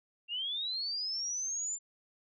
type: linear sweep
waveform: sine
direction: up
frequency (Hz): 2737 to 7260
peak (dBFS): -33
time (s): 0.28-1.79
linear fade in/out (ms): 50
effects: none